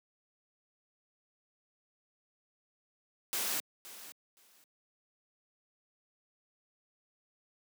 white noise with echo, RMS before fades -34 dBFS, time 3.33-3.6 s, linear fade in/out 0 ms, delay 520 ms, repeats 2, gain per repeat -15 dB, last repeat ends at 4.64 s, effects high-pass 200 Hz 12 dB/octave

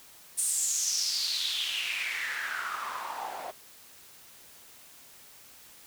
white noise with band-pass filter sweep, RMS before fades -32 dBFS, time 0.37-3.52 s, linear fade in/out 20 ms, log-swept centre 9200 to 670 Hz, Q 5.4, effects white hiss -53 dBFS RMS until 5.86 s

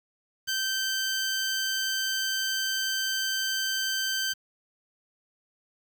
15% pulse tone, 1553 Hz, G6, 17 cents flat, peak -20 dBFS, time 0.47-4.34 s, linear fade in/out 20 ms, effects 8-bit

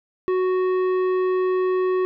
triangle tone with tanh clipping, 370 Hz, F#4, in tune, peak -20 dBFS, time 0.28-2.05 s, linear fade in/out 0 ms, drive 15 dB, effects none

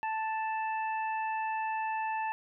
harmonic tone, 880 Hz, A5, in tune, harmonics 1 / 2 / 3, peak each -31 / -40 / -42 dBFS, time 0.03-2.32 s, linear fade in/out 0 ms, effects none

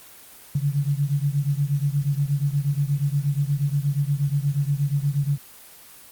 sine beating tone pair, 139.3 / 147.7 Hz, C#3 / D3, +9 / +10 cents, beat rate 8.4 Hz, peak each -22 / -24 dBFS, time 0.55-5.38 s, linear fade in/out 5 ms, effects white hiss -46 dBFS RMS until 6.11 s + Opus 24 kbps

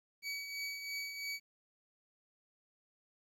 25% pulse tone with tremolo, 2272 Hz, C#7, 42 cents sharp, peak -33 dBFS, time 0.22-1.4 s, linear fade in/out 50 ms, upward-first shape triangle, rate 3 Hz, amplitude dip 55%, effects low-pass 12000 Hz 12 dB/octave + 12-bit

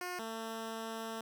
10% pulse tone pair in turn, 358.9 / 224.5 Hz, F4 / A3, +47 / +35 cents, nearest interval minor sixth, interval 812 cents, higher first, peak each -30 / -31 dBFS, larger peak first, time 0.01-0.19 / 0.19-1.21 s, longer second, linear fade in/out 2 ms, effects none

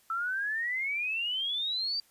sine exponential sweep, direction up, 1312 to 4699 Hz, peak -29 dBFS, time 0.1-2 s, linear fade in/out 2 ms, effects white hiss -64 dBFS RMS until 2.1 s + resampled to 32000 Hz

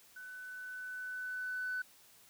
sine tone with level ramp, 1500 Hz, F#6, 23 cents sharp, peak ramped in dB -46 to -33 dBFS, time 0.16-1.82 s, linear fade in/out 5 ms, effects tanh soft clip ceiling -31 dBFS + white hiss -62 dBFS RMS until 2.29 s

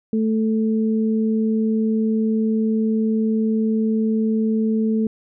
sine tone pair together, 220 / 440 Hz, A3 / A4, 0 / 0 cents, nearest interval octave, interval 1200 cents, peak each -17 / -25 dBFS, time 0.13-5.07 s, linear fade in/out 2 ms, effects none

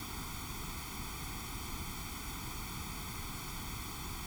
pink noise with comb filter, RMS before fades -42 dBFS, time 0-4.26 s, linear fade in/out 2 ms, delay 0.88 ms, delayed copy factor +1, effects none

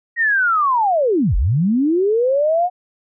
sine linear two-way sweep, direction down then up, 1900 to 36.71 to 734 Hz, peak -13 dBFS, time 0.16-2.7 s, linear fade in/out 50 ms, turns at 1.36 s, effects none

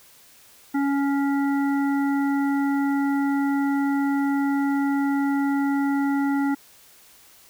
harmonic tone, 279.3 Hz, C#4, 13 cents sharp, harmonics 1 / 3 / 5 / 7, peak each -20 / -30 / -34 / -37 dBFS, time 0.74-6.55 s, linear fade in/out 10 ms, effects white hiss -52 dBFS RMS until 7.49 s

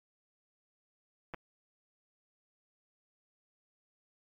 clicks, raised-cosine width 0.5 ms, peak -26 dBFS, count 2, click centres 1.338 / 1.344 s, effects AAC 48 kbps

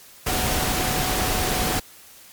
sine tone in noise, 740 Hz, F#5, in tune, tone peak -30 dBFS, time 0.26-1.8 s, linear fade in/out 10 ms, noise pink, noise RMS -23 dBFS, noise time 0.26-1.8 s, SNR -10 dB, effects white hiss -47 dBFS RMS until 2.32 s + MP3 96 kbps

